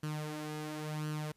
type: tone with flanger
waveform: sawtooth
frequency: 152.6 Hz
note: D#3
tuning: 33 cents flat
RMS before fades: -39 dBFS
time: 0.03-1.32 s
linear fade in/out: 5 ms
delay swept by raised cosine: 0.67 to 4.17 ms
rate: 0.95 Hz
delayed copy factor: +0.6
effects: pink hiss -73 dBFS RMS until 1.36 s + resampled to 32000 Hz